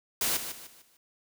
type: noise with echo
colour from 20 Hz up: white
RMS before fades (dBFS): -28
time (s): 0.21-0.37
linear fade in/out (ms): 2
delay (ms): 150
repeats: 4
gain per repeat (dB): -9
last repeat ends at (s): 0.97
effects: none